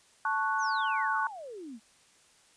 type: chord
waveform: sine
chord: F# minor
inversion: first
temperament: equal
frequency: 880 / 1108.7 / 1480 Hz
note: A5 / C#6 / F#6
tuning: 0 / 0 / 0 cents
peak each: -31 dBFS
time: 0.25-1.27 s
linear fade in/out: 2 ms
type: exponential sweep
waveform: sine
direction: down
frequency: 6780 to 207.7 Hz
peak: -40 dBFS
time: 0.58-1.8 s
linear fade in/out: 50 ms
effects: white hiss -62 dBFS RMS until 2.56 s + resampled to 22050 Hz